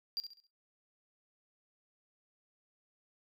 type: tone with echo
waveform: triangle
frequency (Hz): 4757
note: D8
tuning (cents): +21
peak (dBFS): -32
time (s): 0.17-0.2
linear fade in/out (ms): 0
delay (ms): 67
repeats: 4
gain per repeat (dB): -9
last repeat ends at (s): 0.468
effects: noise-tail reverb RT60 0.2 s tail -19 dB re dry